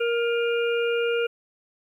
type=harmonic tone with a mistuned harmonic; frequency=469.1 Hz; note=A#4; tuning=11 cents sharp; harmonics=1 / 3 / 5 / 6; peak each=-22 / -30 / -34 / -34 dBFS; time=0-1.27 s; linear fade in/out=10 ms; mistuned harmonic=5; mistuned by=+49 cents; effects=10-bit